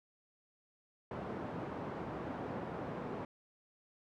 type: band-pass noise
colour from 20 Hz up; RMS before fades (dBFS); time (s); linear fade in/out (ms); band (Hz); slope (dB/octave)
pink; -42; 1.11-3.25; 2; 150 to 970; 12
effects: none